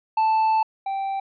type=tone pair in turn; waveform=triangle; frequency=880 / 781.1 Hz; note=A5 / G5; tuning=0 / -6 cents; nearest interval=major second; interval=206 cents; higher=first; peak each=-15 / -22 dBFS; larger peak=first; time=0.17-0.63 / 0.86-1.2 s; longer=first; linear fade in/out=5 ms; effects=resampled to 11025 Hz